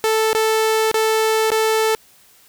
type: tone with dropouts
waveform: sawtooth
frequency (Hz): 440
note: A4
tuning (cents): 0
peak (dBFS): -11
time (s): 0.04-1.95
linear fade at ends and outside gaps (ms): 0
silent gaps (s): 0.331-0.349 / 0.914-0.943 / 1.504-1.517
effects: white hiss -51 dBFS RMS until 2.48 s